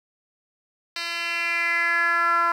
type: tone with band-pass filter sweep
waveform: 10% pulse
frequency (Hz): 339.9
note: F4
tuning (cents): -47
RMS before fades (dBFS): -23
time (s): 0.96-2.52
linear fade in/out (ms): 2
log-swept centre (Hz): 3600 to 1200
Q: 4.3
effects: 9-bit

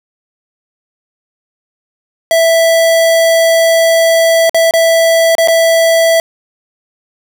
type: tone with dropouts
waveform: square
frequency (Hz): 659.3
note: E5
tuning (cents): 0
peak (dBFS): -7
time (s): 2.31-6.2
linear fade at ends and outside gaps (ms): 1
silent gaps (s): 4.495-4.545 / 4.71-4.737 / 5.352-5.382 / 5.475-5.483
effects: none

